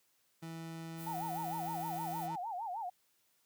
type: tone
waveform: 30% pulse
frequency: 163.9 Hz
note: E3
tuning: 10 cents flat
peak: -40 dBFS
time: 0.42-2.36 s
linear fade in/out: 10 ms
type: noise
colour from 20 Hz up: violet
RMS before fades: -50 dBFS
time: 0.96-2.29 s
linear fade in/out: 50 ms
type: tone with vibrato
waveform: sine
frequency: 810 Hz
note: G#5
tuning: 43 cents flat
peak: -37 dBFS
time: 1.06-2.9 s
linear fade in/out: 10 ms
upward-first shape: sine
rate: 6.5 Hz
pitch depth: 240 cents each way
effects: white hiss -74 dBFS RMS until 3.45 s + high-pass 80 Hz 12 dB/octave